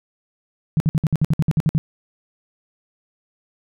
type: tone bursts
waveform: sine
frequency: 155.56 Hz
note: D#3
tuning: in tune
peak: -13 dBFS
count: 12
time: 0.77-1.78 s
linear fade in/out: 0 ms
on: 31 ms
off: 58 ms
effects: none